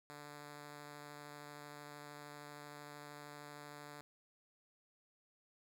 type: tone with vibrato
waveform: 5% pulse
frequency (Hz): 146.7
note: D3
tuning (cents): -2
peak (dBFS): -39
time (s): 0.1-4.01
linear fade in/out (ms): 0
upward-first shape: triangle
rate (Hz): 13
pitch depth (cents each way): 10
effects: none